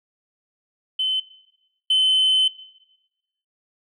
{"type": "tone pair in turn", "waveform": "sine", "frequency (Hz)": [3054, 3054], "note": ["G7", "G7"], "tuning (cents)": [-46, -46], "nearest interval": "unison", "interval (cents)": 0, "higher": "neither", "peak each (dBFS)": [-19, -13], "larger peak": "second", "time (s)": [[0.99, 1.2], [1.9, 2.48]], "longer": "second", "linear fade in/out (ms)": 5, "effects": ["noise-tail reverb RT60 1.0 s tail -17 dB re dry", "tanh soft clip ceiling -13 dBFS"]}